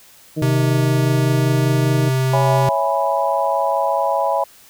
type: harmonic tone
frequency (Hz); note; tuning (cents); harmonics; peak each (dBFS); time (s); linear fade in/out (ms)
155.56; D#3; 0; 1 / 2 / 3 / 4; -22 / -22 / -29 / -32; 0.36-2.1; 20
type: tone with pitch glide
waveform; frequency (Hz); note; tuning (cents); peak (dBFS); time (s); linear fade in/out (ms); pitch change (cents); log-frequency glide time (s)
square; 130 to 130.9; C3 to C3; -11 to +1; -16; 0.42-2.69; 2; +12; 0.79-1.89
type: chord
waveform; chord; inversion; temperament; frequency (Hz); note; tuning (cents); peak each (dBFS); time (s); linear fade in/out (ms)
sine; C# minor seventh; none; equal; 554.4 / 659.3 / 830.6 / 987.8; C#5 / E5 / G#5 / B5; 0 / 0 / 0 / 0; -21; 2.33-4.44; 5
effects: white hiss -47 dBFS RMS until 4.69 s